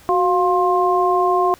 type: tone cluster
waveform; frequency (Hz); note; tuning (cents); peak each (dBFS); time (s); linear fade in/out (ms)
sine; 369.2 / 705 / 1059; F#4 / F5 / C6; -4 / +16 / +21; -18; 0.09-1.54; 0
effects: pink hiss -47 dBFS RMS until 1.59 s